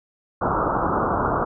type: low-pass noise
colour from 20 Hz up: white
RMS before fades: -22 dBFS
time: 0.41-1.45 s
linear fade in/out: 10 ms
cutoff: 1400 Hz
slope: 96 dB/octave
effects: none